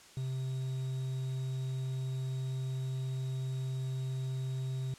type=tone with quantisation; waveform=triangle; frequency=130.81 Hz; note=C3; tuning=in tune; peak=-31 dBFS; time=0.17-4.94 s; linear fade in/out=2 ms; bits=9; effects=white hiss -56 dBFS RMS until 4.98 s + low-pass 8000 Hz 12 dB/octave